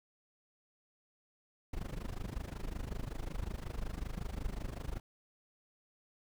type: noise with amplitude modulation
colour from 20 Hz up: brown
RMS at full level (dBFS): -36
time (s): 1.73-5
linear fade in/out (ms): 5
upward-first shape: sine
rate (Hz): 25.4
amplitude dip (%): 90
effects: none